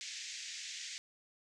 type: band-pass noise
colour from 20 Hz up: white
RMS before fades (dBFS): -45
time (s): 0.01-0.98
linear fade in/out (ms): 0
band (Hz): 1800 to 7200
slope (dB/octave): 48
effects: none